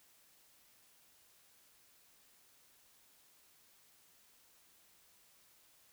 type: silence
effects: white hiss -67 dBFS RMS until 5.92 s